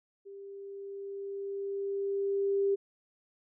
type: tone with level ramp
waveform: sine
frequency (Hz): 396.4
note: G4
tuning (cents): +19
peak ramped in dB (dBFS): -44 to -24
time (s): 0.25-2.76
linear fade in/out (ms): 20
effects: none